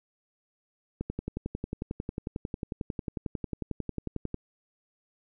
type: click train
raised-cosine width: 3 ms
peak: -19 dBFS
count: 38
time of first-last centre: 1.01-4.343 s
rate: 11.1 Hz
effects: none